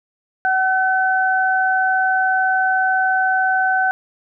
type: tone pair together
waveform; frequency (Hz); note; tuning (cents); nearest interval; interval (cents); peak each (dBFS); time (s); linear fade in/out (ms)
sine; 753 / 1519.1; F#5 / F#6; +30 / +45; octave; 1215; -17; 0.45-3.91; 0
effects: none